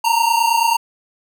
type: tone pair together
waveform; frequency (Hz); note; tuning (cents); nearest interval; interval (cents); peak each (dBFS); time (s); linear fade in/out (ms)
square; 908.7 / 938; A#5 / A#5; -44 / +11; minor second; 55; -17; 0.04-0.77; 10
effects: none